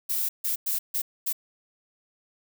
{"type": "noise bursts at uneven times", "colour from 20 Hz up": "violet", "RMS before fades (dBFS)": -27, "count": 5, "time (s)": [[0.09, 0.29], [0.44, 0.56], [0.66, 0.79], [0.94, 1.02], [1.26, 1.33]], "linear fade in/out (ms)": 10, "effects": []}